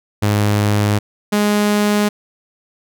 sawtooth tone pair in turn, 103.83 / 207.7 Hz, G#2 / G#3, 0 / 0 cents, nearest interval octave, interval 1200 cents, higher second, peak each -9 dBFS, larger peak neither, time 0.22-0.99 / 1.32-2.09 s, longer neither, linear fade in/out 10 ms, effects none

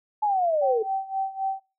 sine linear sweep, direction down, 863 to 425.7 Hz, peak -20 dBFS, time 0.22-0.83 s, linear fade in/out 10 ms
sine tone with tremolo, 773 Hz, G5, 24 cents flat, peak -22 dBFS, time 0.61-1.6 s, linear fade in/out 20 ms, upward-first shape sine, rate 3.8 Hz, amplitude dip 85%
effects noise-tail reverb RT60 0.3 s tail -18 dB re dry

